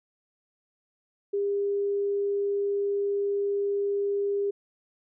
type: tone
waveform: sine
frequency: 402.5 Hz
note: G4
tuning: 46 cents sharp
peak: -24 dBFS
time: 1.33-4.51 s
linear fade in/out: 10 ms
effects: none